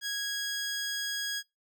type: tone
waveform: 15% pulse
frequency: 1650 Hz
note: G#6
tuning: 12 cents flat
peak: -25 dBFS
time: 0.01-1.43 s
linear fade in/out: 50 ms
effects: noise-tail reverb RT60 0.2 s tail -24 dB re dry